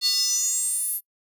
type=tone with high-pass filter sweep; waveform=square; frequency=397.6 Hz; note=G4; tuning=25 cents sharp; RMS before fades=-24 dBFS; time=0.01-1.01 s; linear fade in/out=50 ms; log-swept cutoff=4200 to 12000 Hz; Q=8.5; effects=noise-tail reverb RT60 0.1 s tail -26 dB re dry